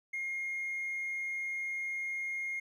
triangle tone, 2136 Hz, C7, 35 cents sharp, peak -31 dBFS, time 0.13-2.6 s, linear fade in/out 10 ms, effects tanh soft clip ceiling -30 dBFS

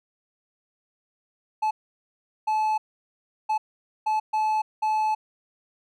triangle tone bursts at uneven times, 864 Hz, A5, 32 cents flat, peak -19 dBFS, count 6, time 1.62-1.71 / 2.47-2.78 / 3.49-3.58 / 4.06-4.2 / 4.33-4.62 / 4.82-5.15 s, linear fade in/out 10 ms, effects none

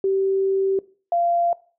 sine tone pair in turn, 387 / 689.6 Hz, G4 / F5, -22 / -22 cents, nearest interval minor seventh, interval 1000 cents, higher second, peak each -17 dBFS, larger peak neither, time 0.04-0.79 / 1.12-1.53 s, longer first, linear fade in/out 2 ms, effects noise-tail reverb RT60 0.4 s tail -20 dB re dry

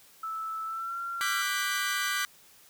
sine tone with pitch glide, 1313 to 1374.3 Hz, E6 to F6, -7 to -28 cents, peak -32 dBFS, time 0.23-1.42 s, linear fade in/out 5 ms, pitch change +79 cents, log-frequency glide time 0.65-0.98 s
sawtooth chord, G major seventh, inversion second, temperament equal with one note detuned, 1174.7 / 1480 / 1600 / 1975.5 Hz, D6 / F#6 / G6 / B6, 0 / 0 / +35 / 0 cents, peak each -30 dBFS, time 1.21-2.25 s, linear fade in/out 0 ms
effects white hiss -57 dBFS RMS until 2.69 s

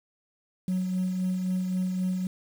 sine tone with tremolo, 184.5 Hz, F#3, 5 cents flat, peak -22 dBFS, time 0.68-2.27 s, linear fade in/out 2 ms, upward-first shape sine, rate 3.8 Hz, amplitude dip 40%, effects tanh soft clip ceiling -22 dBFS + 8-bit

